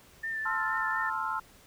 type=tone with vibrato; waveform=sine; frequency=1785 Hz; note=A6; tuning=24 cents sharp; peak=-31 dBFS; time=0.23-1.1 s; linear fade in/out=10 ms; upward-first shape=triangle; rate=4.2 Hz; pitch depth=32 cents each way
type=chord; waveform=sine; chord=F major seventh; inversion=first; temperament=equal; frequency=880 / 1046.5 / 1318.5 / 1396.9 Hz; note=A5 / C6 / E6 / F6; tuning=0 / 0 / 0 / 0 cents; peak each=-35 dBFS; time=0.45-1.4 s; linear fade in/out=10 ms
type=clicks; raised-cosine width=0.2 ms; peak=-40 dBFS; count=2; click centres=0.774 / 0.908 s
effects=pink hiss -57 dBFS RMS until 1.66 s